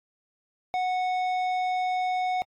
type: tone with tanh clipping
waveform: sine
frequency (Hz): 736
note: F#5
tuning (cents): -9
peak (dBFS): -26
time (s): 0.74-2.42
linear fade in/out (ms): 0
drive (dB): 11
effects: AAC 64 kbps